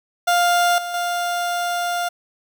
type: tone with level steps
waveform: 30% pulse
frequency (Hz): 701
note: F5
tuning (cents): +6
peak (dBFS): -12 / -23 / -18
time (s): 0.27-2.09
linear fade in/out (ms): 10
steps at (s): 0.78 / 0.94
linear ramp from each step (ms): 2
effects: none